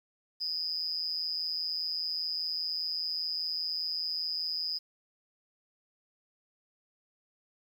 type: tone with amplitude modulation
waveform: sine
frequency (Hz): 4978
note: D#8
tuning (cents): 0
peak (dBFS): -26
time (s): 0.4-4.79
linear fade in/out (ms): 20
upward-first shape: sine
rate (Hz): 165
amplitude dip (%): 95
effects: tanh soft clip ceiling -23 dBFS + 10-bit